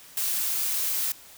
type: noise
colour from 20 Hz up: blue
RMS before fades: -27 dBFS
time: 0.17-1.12 s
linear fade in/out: 2 ms
effects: white hiss -49 dBFS RMS until 1.37 s